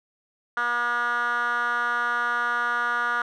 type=tone with band-pass filter; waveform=10% pulse; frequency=240 Hz; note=B3; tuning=49 cents flat; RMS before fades=-25 dBFS; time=0.57-3.22 s; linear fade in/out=2 ms; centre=1400 Hz; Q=4.5; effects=none